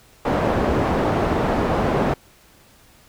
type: low-pass noise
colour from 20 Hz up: white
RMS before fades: -20 dBFS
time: 0.25-2.14 s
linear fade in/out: 5 ms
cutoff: 690 Hz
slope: 12 dB/octave
effects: pink hiss -52 dBFS RMS until 3.08 s